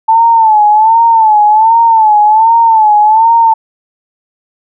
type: tone with vibrato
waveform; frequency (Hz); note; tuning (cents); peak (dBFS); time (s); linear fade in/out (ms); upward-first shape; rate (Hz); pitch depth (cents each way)
sine; 880; A5; 0; -3; 0.08-3.54; 10; sine; 1.3; 88
effects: none